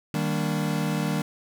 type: chord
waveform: square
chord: Eb major seventh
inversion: none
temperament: equal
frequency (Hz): 155.56 / 196 / 233.1 / 293.7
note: Eb3 / G3 / Bb3 / D4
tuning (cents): 0 / 0 / 0 / 0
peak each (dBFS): -28 / -30 / -33 / -33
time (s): 0.14-1.22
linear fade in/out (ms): 2
effects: none